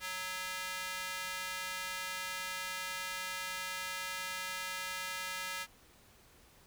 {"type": "tone with high-pass filter", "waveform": "square", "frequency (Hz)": 185, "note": "F#3", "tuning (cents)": 0, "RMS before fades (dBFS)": -40, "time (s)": [0, 5.67], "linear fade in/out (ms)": 50, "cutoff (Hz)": 1600, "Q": 1.1, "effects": ["pink hiss -62 dBFS RMS until 6.66 s"]}